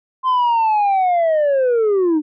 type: linear sweep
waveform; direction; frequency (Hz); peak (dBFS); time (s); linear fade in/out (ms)
sine; down; 1046.5 to 293.7; -10; 0.23-2.22; 50
effects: tanh soft clip ceiling -12 dBFS